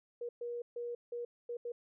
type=tone bursts at uneven times; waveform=sine; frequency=477.7 Hz; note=A#4; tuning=42 cents sharp; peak=-37 dBFS; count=6; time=0.21-0.29 / 0.41-0.62 / 0.76-0.95 / 1.12-1.25 / 1.49-1.57 / 1.65-1.72 s; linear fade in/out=5 ms; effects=none